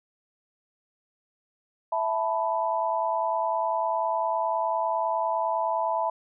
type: chord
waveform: sine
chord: E suspended fourth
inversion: none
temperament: just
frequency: 659.3 / 879 / 988.9 Hz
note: E5 / A5 / B5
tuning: 0 / -2 / +2 cents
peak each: -28 dBFS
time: 1.92-6.1 s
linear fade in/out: 5 ms
effects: none